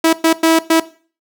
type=tone bursts at uneven times; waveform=sawtooth; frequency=325.4 Hz; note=E4; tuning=22 cents flat; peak=-5 dBFS; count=4; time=0.04-0.13 / 0.24-0.33 / 0.43-0.59 / 0.7-0.8 s; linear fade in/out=5 ms; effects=noise-tail reverb RT60 0.4 s tail -17 dB re dry